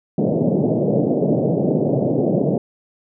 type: band-pass noise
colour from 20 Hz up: pink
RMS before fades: -18 dBFS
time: 0.18-2.58 s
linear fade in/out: 2 ms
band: 130 to 640 Hz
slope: 48 dB/octave
effects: none